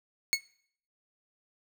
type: tone with exponential decay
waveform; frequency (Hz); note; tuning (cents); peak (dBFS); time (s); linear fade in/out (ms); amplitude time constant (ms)
20% pulse; 2193; C#7; -19; -14; 0.33-0.41; 0; 17
effects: noise-tail reverb RT60 0.6 s tail -22 dB re dry